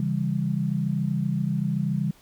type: chord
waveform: sine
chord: C# diminished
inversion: none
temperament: just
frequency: 138.59 / 166.31 / 199.57 Hz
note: C#3 / E3 / G3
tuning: 0 / +16 / +31 cents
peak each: -27 dBFS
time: 0-2.11 s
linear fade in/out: 2 ms
effects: pink hiss -56 dBFS RMS until 2.21 s